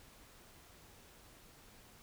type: silence
effects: pink hiss -60 dBFS RMS until 2.02 s